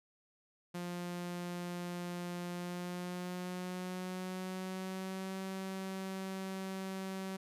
sawtooth tone with pitch glide, 175.9 to 190.72 Hz, F3 to G3, +13 to -47 cents, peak -35 dBFS, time 0.74-7.37 s, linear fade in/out 10 ms, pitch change +140 cents, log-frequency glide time 2.5-5.38 s, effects resampled to 32000 Hz

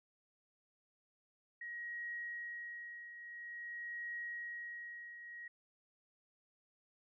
sine tone with tremolo, 1895 Hz, A#6, 28 cents sharp, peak -40 dBFS, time 1.61-5.48 s, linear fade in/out 5 ms, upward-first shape triangle, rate 0.49 Hz, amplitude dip 65%, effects none

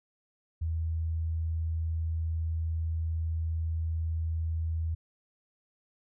sine tone, 81.2 Hz, E2, 26 cents flat, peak -28 dBFS, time 0.61-4.95 s, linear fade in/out 10 ms, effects none

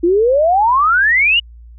sine exponential sweep, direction up, 329.4 to 2960 Hz, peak -9 dBFS, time 0.03-1.4 s, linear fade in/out 10 ms, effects added 58 Hz sine -35 dBFS peak until 1.78 s

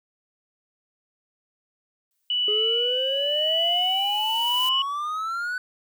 blue noise with exponential growth, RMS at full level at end -35 dBFS, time 2.11-4.69 s, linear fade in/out 0 ms, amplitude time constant 560 ms
sine tone with tremolo, 2960 Hz, F#7, in tune, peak -20 dBFS, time 2.3-4.82 s, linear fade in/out 2 ms, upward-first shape sine, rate 0.91 Hz, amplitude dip 35%
triangle exponential sweep, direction up, 415.3 to 1506 Hz, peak -24 dBFS, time 2.48-5.58 s, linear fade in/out 2 ms
effects none

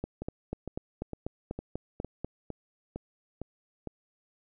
two click trains, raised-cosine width 2 ms, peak -20 / -23 dBFS, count 10 / 9, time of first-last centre 0.04-2.246 / 0.22-3.873 s, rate 4.08 / 2.19 Hz, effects none

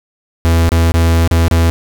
45% pulse tone with dropouts, 83.1 Hz, E2, 15 cents sharp, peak -8 dBFS, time 0.45-1.7 s, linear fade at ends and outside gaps 0 ms, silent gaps 0.691-0.719 / 0.919-0.94 / 1.276-1.312 / 1.482-1.512 s, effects none

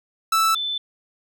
45% pulse / sine tone pair in turn, 1318.5 / 3520 Hz, E6 / A7, 0 / 0 cents, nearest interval octave + perfect fourth, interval 1700 cents, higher second, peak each -16 / -23 dBFS, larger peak first, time 0.32-0.55 / 0.55-0.78 s, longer neither, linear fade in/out 5 ms, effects none

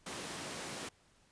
pink high-pass noise, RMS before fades -43 dBFS, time 0.06-0.89 s, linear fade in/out 5 ms, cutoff 170 Hz, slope 12 dB/octave, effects pink hiss -68 dBFS RMS until 1.31 s + resampled to 22050 Hz

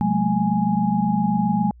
sine tone cluster, 132 / 183.2 / 210.6 / 230 / 831 Hz, C3 / F#3 / G#3 / A#3 / G#5, +16 / -17 / +24 / -23 / +1 cents, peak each -29 / -22 / -21 / -28 / -24 dBFS, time 0.01-1.71 s, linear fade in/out 0 ms, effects added 60 Hz sine -44 dBFS peak until 1.8 s

